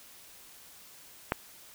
click, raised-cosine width 0.5 ms, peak -11 dBFS, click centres 1.321 s, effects white hiss -53 dBFS RMS until 1.74 s

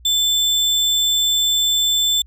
sine tone with sample-and-hold, 3520 Hz, A7, in tune, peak -14 dBFS, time 0.05-2.22 s, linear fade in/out 5 ms, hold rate 11025 Hz, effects added 60 Hz sine -42 dBFS peak until 2.26 s + resampled to 32000 Hz

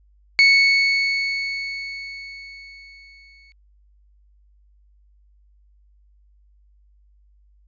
35% pulse tone with exponential decay, 2214 Hz, C#7, 3 cents flat, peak -8 dBFS, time 0.39-3.52 s, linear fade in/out 0 ms, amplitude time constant 680 ms, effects added 50 Hz sine -53 dBFS peak until 7.67 s + resampled to 16000 Hz

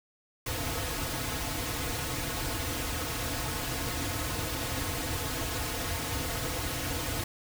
pink noise with comb filter, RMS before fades -33 dBFS, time 0.46-7.24 s, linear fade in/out 5 ms, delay 5.1 ms, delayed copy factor -0.95, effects none

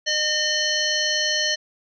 harmonic tone, 609 Hz, D#5, 37 cents flat, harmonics 1 / 3 / 5 / 7 / 9 / 10, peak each -30 / -25 / -26 / -25 / -31 / -29 dBFS, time 0.06-1.56 s, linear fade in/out 20 ms, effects none

